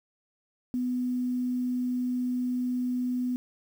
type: tone with quantisation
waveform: sine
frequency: 249.1 Hz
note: B3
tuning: 15 cents sharp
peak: -26 dBFS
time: 0.74-3.36 s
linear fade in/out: 0 ms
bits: 9
effects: none